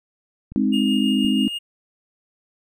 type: clicks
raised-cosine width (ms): 5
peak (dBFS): -24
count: 2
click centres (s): 0.52 / 1.248
type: chord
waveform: sine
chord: Ab major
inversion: none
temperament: equal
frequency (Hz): 207.7 / 261.6 / 311.1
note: Ab3 / C4 / Eb4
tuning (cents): 0 / 0 / 0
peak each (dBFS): -20 / -20 / -24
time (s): 0.56-1.48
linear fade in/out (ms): 0
type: tone with tremolo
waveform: triangle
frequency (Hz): 2842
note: F7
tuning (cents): +30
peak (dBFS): -22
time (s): 0.72-1.59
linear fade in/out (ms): 20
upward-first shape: triangle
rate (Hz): 6.1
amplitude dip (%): 40
effects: none